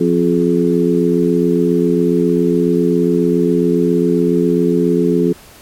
harmonic tone with a mistuned harmonic, 87.31 Hz, F2, in tune, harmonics 2 / 3 / 4 / 5, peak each -16 / -16 / -16 / -16 dBFS, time 0-5.33 s, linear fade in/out 10 ms, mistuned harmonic 5, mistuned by -42 cents, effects pink hiss -41 dBFS RMS until 5.61 s + MP3 64 kbps

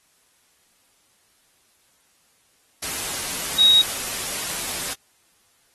sine tone in noise, 3791 Hz, A#7, 28 cents sharp, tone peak -11 dBFS, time 3.58-3.82 s, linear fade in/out 10 ms, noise white, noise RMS -28 dBFS, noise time 2.82-4.94 s, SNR +14 dB, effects white hiss -62 dBFS RMS until 5.74 s + AAC 32 kbps

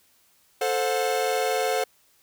45% pulse chord, F# diminished, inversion first, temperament equal with one note detuned, 440 / 523.3 / 726 Hz, A4 / C5 / F#5, 0 / 0 / -33 cents, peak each -27 dBFS, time 0.61-1.84 s, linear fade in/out 5 ms, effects white hiss -62 dBFS RMS until 2.22 s

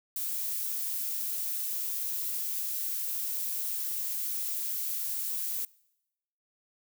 violet noise, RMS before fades -33 dBFS, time 0.16-5.65 s, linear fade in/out 2 ms, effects noise-tail reverb RT60 0.9 s tail -24 dB re dry

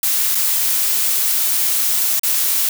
blue noise with dropouts, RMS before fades -17 dBFS, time 0.03-2.69 s, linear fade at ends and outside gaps 2 ms, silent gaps 0.348-0.352 / 2.195-2.233 s, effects none

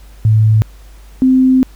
sine tone pair in turn, 109 / 259.5 Hz, A2 / C4, -16 / -14 cents, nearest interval octave + minor third, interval 1502 cents, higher second, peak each -6 dBFS, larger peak neither, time 0.25-0.62 / 1.22-1.63 s, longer second, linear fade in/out 0 ms, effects added 50 Hz sine -35 dBFS peak until 1.75 s + pink hiss -47 dBFS RMS until 1.75 s

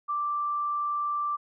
sine tone, 1174.7 Hz, D6, in tune, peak -26 dBFS, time 0.08-1.37 s, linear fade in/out 20 ms, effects none

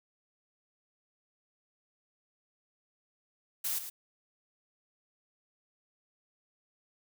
blue noise with echo, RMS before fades -33 dBFS, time 3.64-3.79 s, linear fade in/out 10 ms, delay 110 ms, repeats 1, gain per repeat -9 dB, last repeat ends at 3.9 s, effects none

